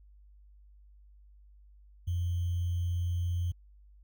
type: tone with sample-and-hold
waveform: sine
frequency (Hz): 87.4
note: F2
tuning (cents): +2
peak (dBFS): -28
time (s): 2.07-3.52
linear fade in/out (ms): 10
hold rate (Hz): 3150
effects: added 50 Hz sine -54 dBFS peak until 4.03 s

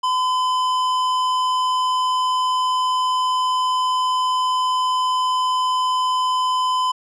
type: tone with tanh clipping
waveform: triangle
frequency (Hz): 1015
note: B5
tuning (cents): +47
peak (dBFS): -19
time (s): 0.03-6.92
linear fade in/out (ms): 10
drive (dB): 17
effects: none

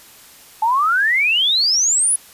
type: exponential sweep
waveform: sine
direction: up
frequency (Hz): 854 to 10650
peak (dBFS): -13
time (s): 0.62-2.16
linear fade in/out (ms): 5
effects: white hiss -44 dBFS RMS until 2.33 s + resampled to 32000 Hz

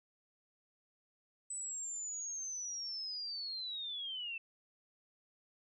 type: linear sweep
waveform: sine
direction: down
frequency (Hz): 8030 to 2637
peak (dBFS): -39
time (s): 1.5-4.38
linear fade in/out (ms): 5
effects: none

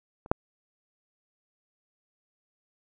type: clicks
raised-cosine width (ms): 1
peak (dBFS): -30 / -6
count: 2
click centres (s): 0.261 / 0.315
effects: none

